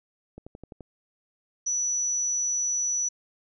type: click train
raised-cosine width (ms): 2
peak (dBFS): -28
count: 6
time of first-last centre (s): 0.38-0.807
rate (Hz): 11.7
type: tone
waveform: sine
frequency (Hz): 5920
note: F#8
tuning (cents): 0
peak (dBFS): -24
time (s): 1.66-3.09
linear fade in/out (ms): 10
effects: none